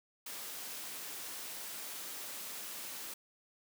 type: high-pass noise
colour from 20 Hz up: white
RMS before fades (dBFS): -44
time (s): 0.26-3.14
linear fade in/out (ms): 5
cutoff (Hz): 190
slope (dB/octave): 12
effects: none